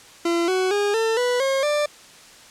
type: tone with pitch steps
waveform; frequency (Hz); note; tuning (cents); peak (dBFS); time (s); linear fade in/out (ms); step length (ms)
40% pulse; 340 / 372.9 / 409 / 448.6 / 492.1 / 539.7 / 592; F4 / F#4 / G#4 / A4 / B4 / C#5 / D5; -46 / +14 / -26 / +34 / -6 / -46 / +14; -18; 0.25-1.86; 5; 230
effects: white hiss -46 dBFS RMS until 2.5 s + low-pass 8000 Hz 12 dB/octave